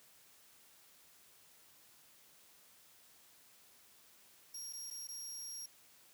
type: tone with dropouts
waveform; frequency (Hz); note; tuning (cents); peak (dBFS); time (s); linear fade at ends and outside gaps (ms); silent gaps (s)
25% pulse; 5610; F8; +7; -39; 4.54-5.66; 5; 4.727-4.733 / 4.903-4.909 / 5.072-5.086
effects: white hiss -64 dBFS RMS until 6.13 s + high-pass 60 Hz 12 dB/octave